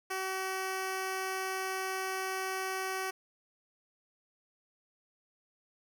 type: tone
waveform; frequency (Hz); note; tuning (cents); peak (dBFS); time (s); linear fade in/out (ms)
10% pulse; 379.2; F#4; +43; -25; 0.1-3.11; 10
effects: none